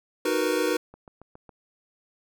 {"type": "chord", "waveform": "square", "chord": "B major seventh", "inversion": "first", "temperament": "equal", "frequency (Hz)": [311.1, 370, 466.2, 493.9], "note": ["D#4", "F#4", "A#4", "B4"], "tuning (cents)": [0, 0, 0, 0], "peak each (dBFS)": -29, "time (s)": [0.25, 0.77], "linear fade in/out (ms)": 5}
{"type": "click train", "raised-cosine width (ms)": 1, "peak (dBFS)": -32, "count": 5, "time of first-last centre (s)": [0.94, 1.492], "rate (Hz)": 7.24}
{"effects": []}